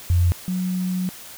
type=tone pair in turn; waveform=sine; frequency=87.6 / 183.27 Hz; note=F2 / F#3; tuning=+6 / -16 cents; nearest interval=octave + minor second; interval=1278 cents; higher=second; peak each=-14 / -21 dBFS; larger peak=first; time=0.1-0.32 / 0.48-1.09 s; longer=second; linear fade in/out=0 ms; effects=white hiss -40 dBFS RMS until 1.37 s